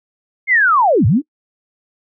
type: linear two-way sweep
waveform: sine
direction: down then up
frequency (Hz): 2170 to 88 to 318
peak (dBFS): -9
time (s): 0.47-1.22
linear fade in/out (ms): 50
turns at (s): 1.06
effects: noise-tail reverb RT60 0.1 s tail -24 dB re dry